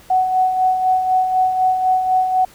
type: tone with tremolo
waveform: sine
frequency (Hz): 745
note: F#5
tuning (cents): +12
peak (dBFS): -11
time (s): 0.1-2.45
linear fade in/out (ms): 5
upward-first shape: sine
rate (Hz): 4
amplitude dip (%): 50
effects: pink hiss -46 dBFS RMS until 2.54 s